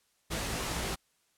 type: noise with comb filter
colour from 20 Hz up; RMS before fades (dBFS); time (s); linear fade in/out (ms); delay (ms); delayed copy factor
pink; -34; 0.3-0.96; 20; 18; +0.65
effects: white hiss -72 dBFS RMS until 1.37 s + low-pass 11000 Hz 12 dB/octave